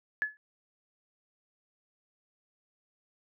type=tone with exponential decay; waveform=sine; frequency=1710 Hz; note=A6; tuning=50 cents flat; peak=-23 dBFS; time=0.22-0.37 s; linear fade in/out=0 ms; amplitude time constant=32 ms; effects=none